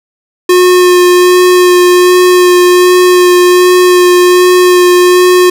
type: tone with vibrato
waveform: square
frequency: 359.9 Hz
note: F#4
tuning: 48 cents flat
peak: -3 dBFS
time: 0.49-5.5 s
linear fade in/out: 5 ms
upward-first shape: sine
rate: 1.3 Hz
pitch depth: 12 cents each way
effects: none